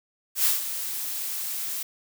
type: noise with ADSR envelope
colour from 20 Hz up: blue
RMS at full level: -20 dBFS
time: 0.35-1.83 s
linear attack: 95 ms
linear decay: 160 ms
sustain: -11 dB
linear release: 4 ms
effects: none